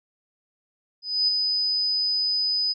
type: tone with ADSR envelope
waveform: sine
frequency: 4998 Hz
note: D#8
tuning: 7 cents sharp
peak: -17 dBFS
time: 1.02-2.74 s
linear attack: 260 ms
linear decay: 11 ms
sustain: -4 dB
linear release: 26 ms
effects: none